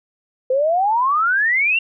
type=exponential sweep; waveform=sine; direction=up; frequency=503 to 2800 Hz; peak=-14 dBFS; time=0.5-1.79 s; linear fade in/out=5 ms; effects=none